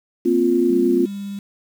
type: chord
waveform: sine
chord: Bb suspended second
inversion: none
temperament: just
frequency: 233.1 / 262.2 / 349.6 Hz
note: Bb3 / C4 / F4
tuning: 0 / +4 / +2 cents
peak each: -22 / -19 / -16 dBFS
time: 0.25-1.06 s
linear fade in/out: 10 ms
type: tone with vibrato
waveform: sine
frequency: 200 Hz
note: G3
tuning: 35 cents sharp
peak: -26 dBFS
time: 0.7-1.39 s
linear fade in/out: 2 ms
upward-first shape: sine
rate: 18 Hz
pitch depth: 8 cents each way
effects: 7-bit